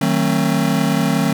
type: chord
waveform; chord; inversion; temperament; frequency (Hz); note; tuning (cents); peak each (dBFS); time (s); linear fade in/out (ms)
square; D# diminished seventh; none; just; 155.56 / 186.68 / 224 / 268.8; D#3 / F#3 / A3 / C4; 0 / +16 / +31 / +47; -21; 0.01-1.33; 5
effects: none